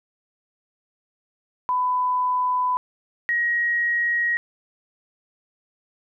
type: tone pair in turn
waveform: sine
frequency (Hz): 1000 / 1892.2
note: B5 / A#6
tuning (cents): +21 / +25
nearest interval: major seventh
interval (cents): 1104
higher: second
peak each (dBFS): -19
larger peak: neither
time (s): 1.69-2.77 / 3.29-4.37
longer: neither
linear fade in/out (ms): 0
effects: none